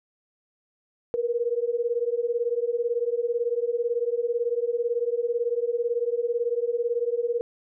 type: beating tone pair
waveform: sine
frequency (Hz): 466.2 / 484.2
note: A#4 / B4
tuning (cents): 0 / -34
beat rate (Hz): 18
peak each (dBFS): -26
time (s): 1.14-7.41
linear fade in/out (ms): 0
effects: none